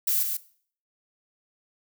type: noise with echo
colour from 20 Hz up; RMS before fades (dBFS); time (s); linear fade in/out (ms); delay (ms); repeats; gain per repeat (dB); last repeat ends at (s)
violet; -24; 0.07-0.23; 5; 140; 1; -5; 0.37
effects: noise-tail reverb RT60 0.5 s tail -18 dB re dry